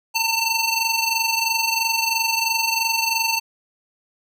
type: ring-modulated tone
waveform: 20% pulse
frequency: 1793 Hz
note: A6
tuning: 32 cents sharp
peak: -11 dBFS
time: 0.14-3.4 s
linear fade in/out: 20 ms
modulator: 885 Hz
effects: none